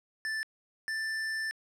square tone pair in turn, 1760 / 1769.5 Hz, A6 / A6, 0 / +9 cents, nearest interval unison, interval 9 cents, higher second, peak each -32 / -32 dBFS, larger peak neither, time 0.25-0.43 / 0.88-1.51 s, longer second, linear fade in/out 0 ms, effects low-pass 8000 Hz 12 dB/octave

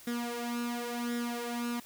sawtooth tone with flanger, 238.8 Hz, A#3, 42 cents sharp, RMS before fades -35 dBFS, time 0.07-1.8 s, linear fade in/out 5 ms, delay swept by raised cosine 0.55 to 3.45 ms, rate 0.93 Hz, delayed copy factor +0.7, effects white hiss -53 dBFS RMS until 1.85 s

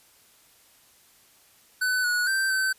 square tone with pitch steps, 1505 / 1463 / 1562 / 1537 Hz, F#6 / F#6 / G6 / G6, +29 / -20 / -7 / -35 cents, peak -23 dBFS, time 1.81-2.73 s, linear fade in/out 10 ms, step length 230 ms, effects white hiss -58 dBFS RMS until 2.78 s + resampled to 32000 Hz

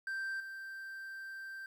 triangle tone with level steps, 1568 Hz, G6, in tune, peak -34 / -41 dBFS, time 0.07-1.66 s, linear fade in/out 2 ms, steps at 0.4 s, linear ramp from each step 2 ms, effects 11-bit

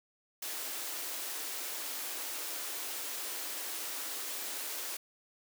white high-pass noise, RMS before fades -39 dBFS, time 0.42-4.97 s, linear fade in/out 5 ms, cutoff 260 Hz, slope 96 dB/octave, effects none

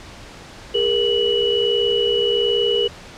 sine tone cluster, 409.3 / 470.6 / 2941 Hz, G#4 / A#4 / F#7, -25 / +16 / -11 cents, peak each -20 dBFS, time 0.74-2.88 s, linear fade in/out 10 ms, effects pink hiss -39 dBFS RMS until 3.17 s + low-pass 6000 Hz 12 dB/octave

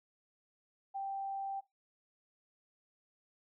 sine tone, 784 Hz, G5, in tune, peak -36 dBFS, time 0.94-1.61 s, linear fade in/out 20 ms, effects noise-tail reverb RT60 0.2 s tail -17 dB re dry

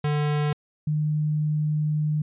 square / sine tone pair in turn, 148.4 / 151.87 Hz, D3 / D#3, +18 / -42 cents, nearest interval unison, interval 40 cents, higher second, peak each -22 / -21 dBFS, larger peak second, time 0.04-0.53 / 0.87-2.22 s, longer second, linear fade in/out 5 ms, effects resampled to 8000 Hz

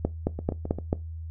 two click trains, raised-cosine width 2 ms, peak -10 / -19 dBFS, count 5 / 4, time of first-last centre 0.05-0.929 / 0.39-0.786 s, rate 4.55 / 7.57 Hz, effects noise-tail reverb RT60 0.2 s tail -19 dB re dry + added 81 Hz sine -34 dBFS peak until 1.3 s

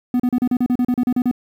triangle tone bursts, 247.7 Hz, B3, 5 cents sharp, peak -12 dBFS, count 13, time 0.14-1.313 s, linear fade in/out 2 ms, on 57 ms, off 36 ms, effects 8-bit

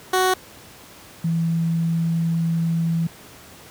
15% pulse / sine tone pair in turn, 371.9 / 165.66 Hz, F#4 / E3, +9 / +9 cents, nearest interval octave + major second, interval 1400 cents, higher first, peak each -10 / -18 dBFS, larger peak first, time 0.13-0.34 / 1.24-3.07 s, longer second, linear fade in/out 5 ms, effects pink hiss -44 dBFS RMS until 3.7 s + high-pass 80 Hz 12 dB/octave

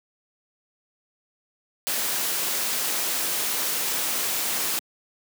white noise, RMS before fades -26 dBFS, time 1.87-4.79 s, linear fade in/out 0 ms, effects high-pass 200 Hz 12 dB/octave

